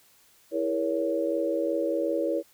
sine tone cluster, 329.1 / 411.8 / 474.8 / 560 Hz, E4 / G#4 / A#4 / C#5, -3 / -15 / +32 / +18 cents, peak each -29 / -35 / -30 / -28 dBFS, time 0.51-2.43 s, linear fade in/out 50 ms, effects white hiss -60 dBFS RMS until 2.53 s

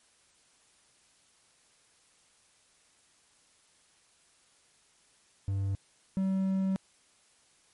triangle tone pair in turn, 98 / 191.19 Hz, G2 / G3, 0 / -43 cents, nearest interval octave, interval 1157 cents, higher second, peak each -26 / -24 dBFS, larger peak second, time 5.48-5.75 / 6.17-6.76 s, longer second, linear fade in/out 0 ms, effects white hiss -65 dBFS RMS until 7.73 s + MP3 48 kbps

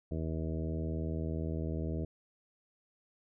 harmonic tone with a mistuned harmonic, 80 Hz, D#2, 49 cents sharp, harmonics 1 / 2 / 3 / 4 / 5 / 6 / 7 / 8, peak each -36 / -38 / -42 / -42 / -45 / -46 / -51 / -48 dBFS, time 0.11-2.05 s, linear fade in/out 5 ms, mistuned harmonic 1, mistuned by -16 cents, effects none

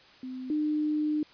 sine tone pair in turn, 256.8 / 302.8 Hz, C4 / D#4, -32 / -47 cents, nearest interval minor third, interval 285 cents, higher second, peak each -35 / -25 dBFS, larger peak second, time 0.23-0.5 / 0.5-1.23 s, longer second, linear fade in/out 2 ms, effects white hiss -55 dBFS RMS until 1.33 s + resampled to 11025 Hz

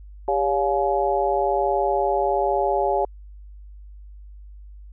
harmonic tone with a mistuned harmonic, 141.1 Hz, C#3, 31 cents sharp, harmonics 3 / 4 / 5 / 6, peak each -24 / -24 / -24 / -24 dBFS, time 0.28-3.05 s, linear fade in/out 2 ms, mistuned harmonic 3, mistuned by -100 cents, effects added 50 Hz sine -39 dBFS peak until 4.92 s

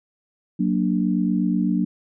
sine chord, Gb augmented, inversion none, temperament equal, 185 / 233.1 / 293.7 Hz, Gb3 / Bb3 / D4, 0 / 0 / 0 cents, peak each -21 / -23 / -24 dBFS, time 0.59-1.85 s, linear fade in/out 10 ms, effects none

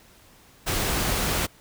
pink noise, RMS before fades -25 dBFS, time 0.66-1.47 s, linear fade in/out 20 ms, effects pink hiss -54 dBFS RMS until 1.6 s

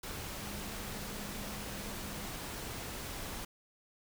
sine tone in noise, 203.5 Hz, G#3, 35 cents flat, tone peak -48 dBFS, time 0.41-2.28 s, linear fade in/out 5 ms, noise pink, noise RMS -42 dBFS, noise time 0.03-3.45 s, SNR -9 dB, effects none

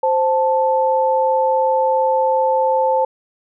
sine tone pair together, 523.3 / 878.6 Hz, C5 / A5, 0 / -3 cents, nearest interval major sixth, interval 897 cents, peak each -16 dBFS, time 0.03-3.05 s, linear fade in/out 5 ms, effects none

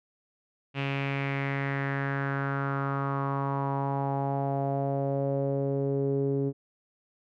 sawtooth tone with low-pass filter sweep, 138.3 Hz, C#3, 4 cents flat, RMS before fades -29 dBFS, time 0.74-6.53 s, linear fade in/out 50 ms, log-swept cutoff 2700 to 370 Hz, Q 4.3, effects none

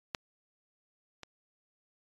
clicks, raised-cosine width 0.2 ms, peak -15 / -26 dBFS, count 2, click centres 0.148 / 1.233 s, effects AAC 32 kbps

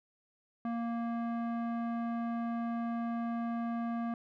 square tone with low-pass filter, 233.1 Hz, A#3, in tune, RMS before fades -35 dBFS, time 0.65-4.14 s, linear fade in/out 2 ms, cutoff 1200 Hz, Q 1.2, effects none

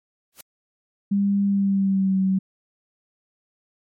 white noise with exponential growth, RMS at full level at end -35 dBFS, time 0.32-0.41 s, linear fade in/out 5 ms, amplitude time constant 18 ms
sine tone with pitch glide, 200 to 190.31 Hz, G3 to F#3, +35 to +49 cents, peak -17 dBFS, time 1.11-2.39 s, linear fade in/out 10 ms, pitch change -86 cents, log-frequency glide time 1.45-2.18 s
effects MP3 64 kbps

